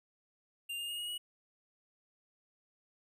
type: tone with pitch steps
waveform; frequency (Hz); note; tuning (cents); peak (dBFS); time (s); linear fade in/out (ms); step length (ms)
square; 2794 / 2823 / 2853 / 2883 / 2913; F7 / F7 / F7 / F#7 / F#7; 0 / +18 / +36 / -46 / -28; -38; 0.69-1.18; 10; 98
effects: none